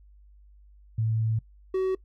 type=tone pair in turn; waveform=sine / triangle; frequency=111.3 / 377.1 Hz; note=A2 / F#4; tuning=+20 / +33 cents; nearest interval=octave + major sixth; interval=2113 cents; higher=second; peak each=-23 / -21 dBFS; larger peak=second; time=0.98-1.39 / 1.74-1.95 s; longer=first; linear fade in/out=5 ms; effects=noise-tail reverb RT60 0.1 s tail -22 dB re dry + added 50 Hz sine -51 dBFS peak until 2.04 s